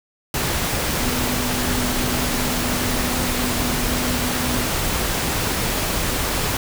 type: tone in noise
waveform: sine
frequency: 247.6 Hz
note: B3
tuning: 5 cents sharp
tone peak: -26 dBFS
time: 1-4.69 s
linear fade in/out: 2 ms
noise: pink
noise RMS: -22 dBFS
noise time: 0.34-6.57 s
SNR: -7 dB
effects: none